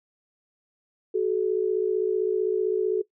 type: tone pair together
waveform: sine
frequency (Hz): 374.4 / 430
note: F#4 / A4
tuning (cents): +20 / -40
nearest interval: major second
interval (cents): 240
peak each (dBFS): -24 / -24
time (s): 1.14-3.02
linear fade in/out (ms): 10
effects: noise-tail reverb RT60 0.1 s tail -19 dB re dry